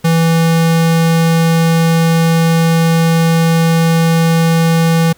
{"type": "tone", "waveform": "square", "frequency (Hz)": 164.81, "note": "E3", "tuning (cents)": 0, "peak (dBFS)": -9, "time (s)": [0.04, 5.13], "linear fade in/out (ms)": 10, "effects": ["pink hiss -48 dBFS RMS until 5.17 s"]}